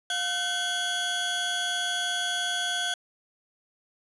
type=tone cluster; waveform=40% pulse; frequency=709 / 1521 / 3347 Hz; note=F5 / F#6 / G#7; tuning=+26 / +47 / +13 cents; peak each=-34 / -30 / -28 dBFS; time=0.1-2.94 s; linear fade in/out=2 ms; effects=resampled to 24000 Hz